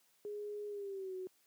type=tone with pitch glide; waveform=sine; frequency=415.2 to 372 Hz; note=G#4 to F#4; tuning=0 to +9 cents; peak=-40 dBFS; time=0.25-1.27 s; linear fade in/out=0 ms; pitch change=-191 cents; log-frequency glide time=0.68-1.15 s; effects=white hiss -72 dBFS RMS until 1.46 s + high-pass 150 Hz 12 dB/octave